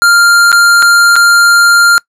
square tone with dropouts, 1396.9 Hz, F6, in tune, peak -4 dBFS, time 0.02-1.98 s, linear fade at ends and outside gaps 0 ms, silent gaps 0.518-0.527 / 0.823-0.826 / 1.157-1.163 s, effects noise-tail reverb RT60 0.1 s tail -24 dB re dry + low-pass 12000 Hz 12 dB/octave

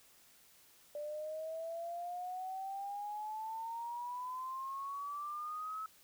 sine exponential sweep, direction up, 587.3 to 1300 Hz, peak -39 dBFS, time 0.95-5.86 s, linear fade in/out 2 ms, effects white hiss -64 dBFS RMS until 6.03 s

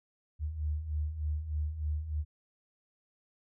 sine beating tone pair, 73.6 / 76.9 Hz, D2 / D#2, +4 / -20 cents, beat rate 3.3 Hz, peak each -38 / -32 dBFS, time 0.39-2.25 s, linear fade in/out 50 ms, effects none

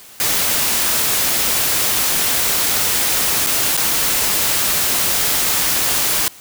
white noise with dropouts, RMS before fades -17 dBFS, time 0.2-6.28 s, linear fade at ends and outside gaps 1 ms, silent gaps 3.464-3.469 / 3.768-3.775 s, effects white hiss -41 dBFS RMS until 6.4 s

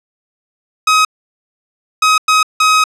sawtooth tone bursts at uneven times, 1266 Hz, D#6, 30 cents sharp, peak -4 dBFS, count 4, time 0.87-1.05 / 2.02-2.18 / 2.28-2.43 / 2.6-2.84 s, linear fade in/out 5 ms, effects low-pass 8000 Hz 12 dB/octave

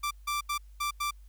sawtooth tone bursts at uneven times, 1174.7 Hz, D6, in tune, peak -25 dBFS, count 5, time 0.03-0.11 / 0.27-0.41 / 0.49-0.58 / 0.8-0.91 / 1-1.11 s, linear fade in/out 10 ms, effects added 50 Hz sine -48 dBFS peak until 1.28 s + white hiss -70 dBFS RMS until 1.28 s

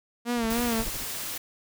sawtooth tone with vibrato, 233 Hz, A#3, 1 cent flat, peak -21 dBFS, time 0.25-0.85 s, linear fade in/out 50 ms, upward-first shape sine, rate 3.3 Hz, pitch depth 70 cents each way
brown noise with tremolo, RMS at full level -36 dBFS, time 0.36-1.06 s, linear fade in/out 50 ms, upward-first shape sine, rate 14 Hz, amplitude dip 90%
white noise, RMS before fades -34 dBFS, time 0.5-1.38 s, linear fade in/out 5 ms
brown noise with exponential growth, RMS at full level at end -33 dBFS, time 0.67-0.89 s, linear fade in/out 5 ms, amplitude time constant 47 ms
effects none

